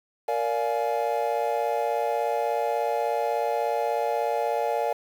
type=chord; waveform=triangle; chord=Bb dominant seventh; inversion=none; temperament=just; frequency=466.2 / 582.7 / 699.2 / 839.1 Hz; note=Bb4 / D5 / F5 / Ab5; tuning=0 / -14 / +2 / +18 cents; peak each=-27 dBFS; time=0.28-4.93 s; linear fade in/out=5 ms; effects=8-bit